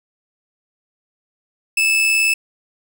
40% pulse tone with amplitude modulation, 2620 Hz, E7, 11 cents flat, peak -11 dBFS, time 1.77-2.34 s, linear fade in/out 5 ms, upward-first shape sine, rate 79 Hz, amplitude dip 30%, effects none

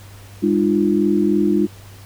sine tone cluster, 203.3 / 303.8 / 347.1 Hz, G#3 / D#4 / F4, -37 / -41 / -11 cents, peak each -18 dBFS, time 0.42-1.67 s, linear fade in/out 20 ms, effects added 99 Hz sine -39 dBFS peak until 2.05 s + pink hiss -45 dBFS RMS until 2.05 s

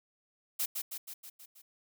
blue noise with echo, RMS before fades -32 dBFS, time 0.59-0.66 s, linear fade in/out 10 ms, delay 160 ms, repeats 6, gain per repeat -4 dB, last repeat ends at 1.62 s, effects none

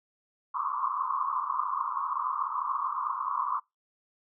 white band-pass noise, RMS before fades -31 dBFS, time 0.54-3.6 s, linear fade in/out 10 ms, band 990 to 1200 Hz, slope 96 dB/octave, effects noise-tail reverb RT60 0.2 s tail -25 dB re dry

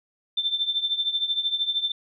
sine tone with tremolo, 3557 Hz, A7, 18 cents sharp, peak -19 dBFS, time 0.37-1.92 s, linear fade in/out 5 ms, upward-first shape triangle, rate 13 Hz, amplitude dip 85%, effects none

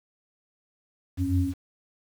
sine tone cluster, 87.1 / 92 / 274.3 Hz, F2 / F#2 / C#4, -4 / -9 / -18 cents, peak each -26 dBFS, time 1.17-1.54 s, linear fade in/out 50 ms, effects 8-bit

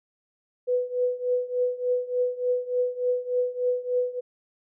sine tone with tremolo, 496.2 Hz, B4, 8 cents sharp, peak -19 dBFS, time 0.67-4.21 s, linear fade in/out 20 ms, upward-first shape triangle, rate 3.4 Hz, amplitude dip 90%, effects none

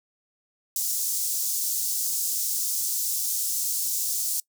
pink high-pass noise, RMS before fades -27 dBFS, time 0.76-4.4 s, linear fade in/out 2 ms, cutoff 5900 Hz, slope 24 dB/octave, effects noise-tail reverb RT60 0.1 s tail -23 dB re dry

